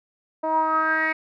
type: tone with low-pass filter sweep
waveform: 10% pulse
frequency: 316.7 Hz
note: D#4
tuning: 31 cents sharp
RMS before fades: -22 dBFS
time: 0.43-1.13 s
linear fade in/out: 10 ms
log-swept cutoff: 770 to 2200 Hz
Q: 6.8
effects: none